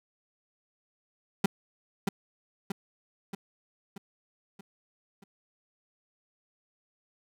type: tone with echo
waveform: 35% pulse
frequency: 196 Hz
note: G3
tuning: in tune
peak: -18 dBFS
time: 1.44-1.46 s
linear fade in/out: 5 ms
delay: 630 ms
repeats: 6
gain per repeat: -5 dB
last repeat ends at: 5.24 s
effects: none